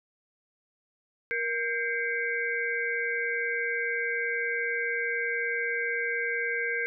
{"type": "tone cluster", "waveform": "sine", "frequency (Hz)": [471.2, 1586, 2075, 2255], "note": ["A#4", "G6", "C7", "C#7"], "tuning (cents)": [19, 20, -15, 29], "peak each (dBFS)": [-34, -30, -33, -35], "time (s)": [1.31, 6.86], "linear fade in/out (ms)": 0, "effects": []}